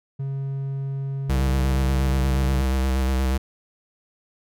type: tone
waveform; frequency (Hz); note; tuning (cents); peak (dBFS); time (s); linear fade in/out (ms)
triangle; 136.7; C#3; -24; -23; 0.19-2.62; 10
type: tone with vibrato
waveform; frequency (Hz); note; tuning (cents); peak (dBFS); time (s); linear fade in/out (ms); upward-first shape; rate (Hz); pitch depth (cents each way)
square; 65.4; C2; 0; -20; 1.29-3.38; 10; square; 8.4; 27
effects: none